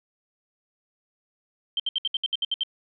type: tone bursts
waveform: sine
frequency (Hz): 3136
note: G7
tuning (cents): 0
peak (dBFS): -22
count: 10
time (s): 1.77-2.634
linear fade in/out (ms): 2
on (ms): 27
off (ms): 66
effects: none